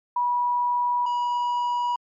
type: tone pair in turn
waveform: sine / triangle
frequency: 973 / 969.4 Hz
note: B5 / B5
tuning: -26 / -32 cents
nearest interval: unison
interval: 6 cents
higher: first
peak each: -20 dBFS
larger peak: neither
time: 0.16-1.06 / 1.06-1.96 s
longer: neither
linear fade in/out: 5 ms
effects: MP3 32 kbps